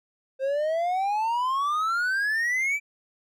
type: exponential sweep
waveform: triangle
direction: up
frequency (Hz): 523.3 to 2349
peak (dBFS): -21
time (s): 0.39-2.8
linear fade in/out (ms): 50
effects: none